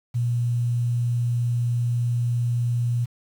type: tone with quantisation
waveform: sine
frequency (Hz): 119.9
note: A#2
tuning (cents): +49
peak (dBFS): -20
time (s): 0.14-3.06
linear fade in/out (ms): 20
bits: 8
effects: none